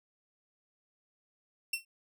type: tone with exponential decay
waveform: sawtooth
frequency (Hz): 2709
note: E7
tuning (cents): +47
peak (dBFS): -24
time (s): 1.73-1.85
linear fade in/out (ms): 5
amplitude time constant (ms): 25
effects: none